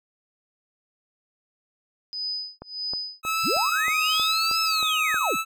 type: tone with tremolo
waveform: sine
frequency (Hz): 4997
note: D#8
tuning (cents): +7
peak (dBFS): -26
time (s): 2.13-4.47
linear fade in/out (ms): 0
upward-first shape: sine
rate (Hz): 1.6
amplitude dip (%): 100
type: click train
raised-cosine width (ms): 1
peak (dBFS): -23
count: 9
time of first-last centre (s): 2.62-5.144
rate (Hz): 3.17
type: tone with vibrato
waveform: 25% pulse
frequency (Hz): 1288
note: E6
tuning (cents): -41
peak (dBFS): -20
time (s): 3.23-5.45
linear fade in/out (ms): 50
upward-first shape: sine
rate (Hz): 0.99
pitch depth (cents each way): 39
type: linear two-way sweep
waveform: sine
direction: up then down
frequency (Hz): 82.41 to 5274 to 82.41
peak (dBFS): -24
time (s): 3.43-5.37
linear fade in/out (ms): 50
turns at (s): 4.62
effects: none